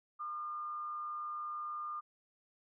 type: tone with frequency modulation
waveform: sine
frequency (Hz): 1209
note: D6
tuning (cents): +50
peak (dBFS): -38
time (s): 0.19-2.01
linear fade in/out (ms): 20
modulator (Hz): 144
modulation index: 0.25
effects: none